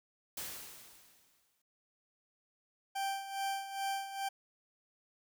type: noise with exponential decay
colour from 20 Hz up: white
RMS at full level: -40 dBFS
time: 0.37-1.62 s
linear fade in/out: 5 ms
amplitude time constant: 270 ms
type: tone with tremolo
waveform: 40% pulse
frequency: 784 Hz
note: G5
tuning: in tune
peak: -32 dBFS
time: 2.95-4.29 s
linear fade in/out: 10 ms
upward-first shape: sine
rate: 2.4 Hz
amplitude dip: 70%
effects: none